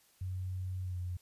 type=tone with pitch glide; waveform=sine; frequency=92.5 to 89.5 Hz; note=F#2 to F2; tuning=0 to +43 cents; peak=-35 dBFS; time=0.21-1.17 s; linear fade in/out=5 ms; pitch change=-57 cents; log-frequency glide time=0.82-1 s; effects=white hiss -67 dBFS RMS until 1.21 s + resampled to 32000 Hz